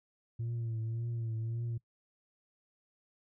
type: tone with vibrato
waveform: sine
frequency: 114.7 Hz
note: A#2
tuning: 28 cents flat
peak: -31 dBFS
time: 0.39-1.78 s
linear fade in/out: 10 ms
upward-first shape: triangle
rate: 1.8 Hz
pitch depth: 57 cents each way
effects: noise-tail reverb RT60 0.1 s tail -23 dB re dry + tanh soft clip ceiling -32 dBFS